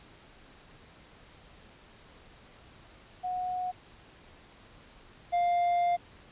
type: tone pair in turn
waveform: sine / triangle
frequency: 730 / 700.6 Hz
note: F#5 / F5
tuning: -24 / +5 cents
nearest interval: minor second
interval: 71 cents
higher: first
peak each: -30 / -22 dBFS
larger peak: second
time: 3.23-3.72 / 5.32-5.97 s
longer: second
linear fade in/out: 20 ms
effects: pink hiss -55 dBFS RMS until 6.31 s + resampled to 8000 Hz

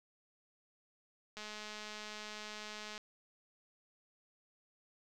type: click train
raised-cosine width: 0.2 ms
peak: -29 dBFS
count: 342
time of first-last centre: 1.37-2.978 s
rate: 212 Hz
effects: none

